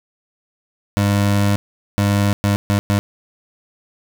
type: tone bursts at uneven times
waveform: 25% pulse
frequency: 101.3 Hz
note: G#2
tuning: 43 cents flat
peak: -10 dBFS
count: 5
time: 0.97-1.56 / 1.98-2.33 / 2.44-2.56 / 2.7-2.79 / 2.9-2.99 s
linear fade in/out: 0 ms
effects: none